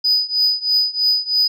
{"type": "tone with tremolo", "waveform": "sine", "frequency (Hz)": 4978, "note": "D#8", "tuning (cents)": 0, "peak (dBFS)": -9, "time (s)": [0.04, 1.48], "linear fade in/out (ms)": 10, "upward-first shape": "triangle", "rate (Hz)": 3.1, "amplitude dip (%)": 95, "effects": ["tanh soft clip ceiling -10 dBFS"]}